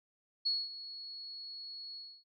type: tone with ADSR envelope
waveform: sine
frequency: 4355 Hz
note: C#8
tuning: 31 cents flat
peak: -28 dBFS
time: 0.45-2.24 s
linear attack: 15 ms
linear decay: 220 ms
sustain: -15 dB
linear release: 280 ms
effects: none

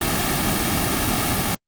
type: noise with comb filter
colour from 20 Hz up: pink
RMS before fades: -21 dBFS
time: 0.01-1.55 s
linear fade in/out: 5 ms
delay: 2 ms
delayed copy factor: -0.6
effects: Opus 32 kbps

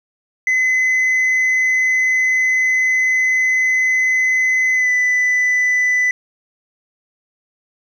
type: tone with pitch glide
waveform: sine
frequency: 2031 to 1995 Hz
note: B6 to B6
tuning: +48 to +17 cents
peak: -10 dBFS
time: 0.47-6.11 s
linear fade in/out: 2 ms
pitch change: -31 cents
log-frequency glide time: 4.75-4.89 s
effects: tanh soft clip ceiling -12 dBFS + 8-bit

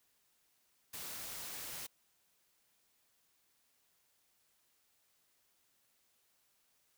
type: noise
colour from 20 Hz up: white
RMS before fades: -45 dBFS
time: 0.93-1.87 s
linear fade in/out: 10 ms
effects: white hiss -75 dBFS RMS until 6.97 s

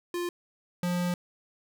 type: tone pair in turn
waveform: square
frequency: 350 / 176.93 Hz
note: F4 / F3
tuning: +4 / +23 cents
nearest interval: octave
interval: 1181 cents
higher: first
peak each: -30 / -27 dBFS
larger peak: second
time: 0.14-0.29 / 0.83-1.14 s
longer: second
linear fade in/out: 2 ms
effects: none

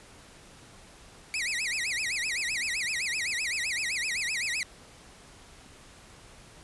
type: tone with vibrato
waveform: sawtooth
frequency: 2208 Hz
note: C#7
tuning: 7 cents flat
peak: -25 dBFS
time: 1.34-4.63 s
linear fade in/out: 0 ms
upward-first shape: sine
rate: 7.8 Hz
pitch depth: 290 cents each way
effects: pink hiss -52 dBFS RMS until 6.63 s + resampled to 24000 Hz

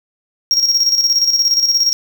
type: tone with tremolo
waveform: triangle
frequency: 5588 Hz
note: F8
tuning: in tune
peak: -8 dBFS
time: 0.51-1.93 s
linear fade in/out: 0 ms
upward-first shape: square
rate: 17 Hz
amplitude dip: 55%
effects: none

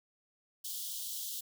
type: high-pass noise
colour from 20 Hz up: white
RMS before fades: -40 dBFS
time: 0.64-1.41 s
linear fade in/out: 10 ms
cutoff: 3000 Hz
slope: 96 dB/octave
effects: none

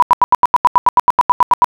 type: tone bursts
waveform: sine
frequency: 985 Hz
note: B5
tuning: 5 cents flat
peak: -4 dBFS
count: 16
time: 0-1.644 s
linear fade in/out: 0 ms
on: 24 ms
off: 84 ms
effects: none

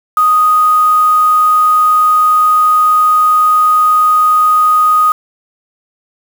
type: tone with quantisation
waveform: sine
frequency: 1244.5 Hz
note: D#6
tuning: in tune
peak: -6 dBFS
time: 0.17-5.12 s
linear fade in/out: 2 ms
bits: 4
effects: none

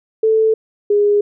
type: tone pair in turn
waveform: sine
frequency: 440.8 / 411.6 Hz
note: A4 / G#4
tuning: +3 / -16 cents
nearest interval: minor second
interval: 119 cents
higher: first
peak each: -10 dBFS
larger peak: neither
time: 0.23-0.54 / 0.9-1.21 s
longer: neither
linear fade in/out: 5 ms
effects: none

